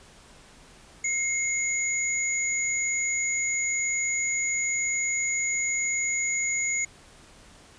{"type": "tone pair together", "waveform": "sine", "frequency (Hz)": [2146, 6813], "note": ["C7", "G#8"], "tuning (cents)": [43, 43], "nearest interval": "octave + minor sixth", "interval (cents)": 2000, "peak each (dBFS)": -27, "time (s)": [1.04, 6.85], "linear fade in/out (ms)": 5, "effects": ["pink hiss -52 dBFS RMS until 7.78 s", "resampled to 22050 Hz"]}